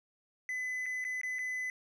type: tone with dropouts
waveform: triangle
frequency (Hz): 2011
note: B6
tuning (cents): +31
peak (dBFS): -32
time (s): 0.49-1.7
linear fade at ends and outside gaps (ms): 1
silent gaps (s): 0.859-0.863 / 1.042-1.049 / 1.214-1.233 / 1.386-1.39
effects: resampled to 32000 Hz